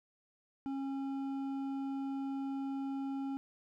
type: tone with hard clipping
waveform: triangle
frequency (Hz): 272.5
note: C#4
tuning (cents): -29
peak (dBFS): -37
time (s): 0.66-3.37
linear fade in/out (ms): 0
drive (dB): 11
effects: none